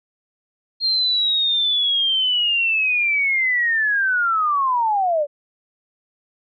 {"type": "linear sweep", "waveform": "sine", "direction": "down", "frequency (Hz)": [4224, 560], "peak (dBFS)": -16, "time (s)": [0.8, 5.27], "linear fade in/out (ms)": 50, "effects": []}